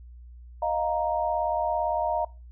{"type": "chord", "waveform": "sine", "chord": "Eb suspended second", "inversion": "none", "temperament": "just", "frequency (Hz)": [622.3, 700, 933.4], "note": ["Eb5", "F5", "Bb5"], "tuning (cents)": [0, 4, 2], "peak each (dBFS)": -28, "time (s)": [0.62, 2.25], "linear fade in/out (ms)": 5, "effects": ["noise-tail reverb RT60 0.3 s tail -22 dB re dry", "added 60 Hz sine -43 dBFS peak until 2.51 s"]}